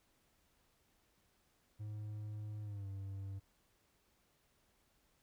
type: tone with pitch glide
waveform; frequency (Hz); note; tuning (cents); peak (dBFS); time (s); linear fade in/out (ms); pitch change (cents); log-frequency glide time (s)
triangle; 105.9 to 97.67; G#2 to G2; +34 to -6; -40; 1.79-3.4; 20; -140; 2.62-2.87
effects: pink hiss -75 dBFS RMS until 5.22 s